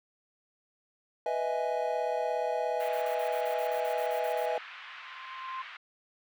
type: chord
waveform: triangle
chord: E major seventh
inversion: second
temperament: equal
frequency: 493.9 / 622.3 / 659.3 / 830.6 Hz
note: B4 / D#5 / E5 / G#5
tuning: 0 / 0 / 0 / 0 cents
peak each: -32 dBFS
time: 1.26-4.58 s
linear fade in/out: 2 ms
type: band-pass noise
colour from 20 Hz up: pink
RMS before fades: -46 dBFS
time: 2.8-5.77 s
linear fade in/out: 5 ms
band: 1200 to 3000 Hz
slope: 24 dB/octave
type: noise bursts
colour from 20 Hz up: violet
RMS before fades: -49 dBFS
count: 13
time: 2.8-4.455 s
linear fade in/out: 0 ms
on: 83 ms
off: 48 ms
type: tone with exponential growth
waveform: sine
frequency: 1046.5 Hz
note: C6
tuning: in tune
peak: -33 dBFS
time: 4.37-5.62 s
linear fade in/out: 5 ms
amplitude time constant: 270 ms
effects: none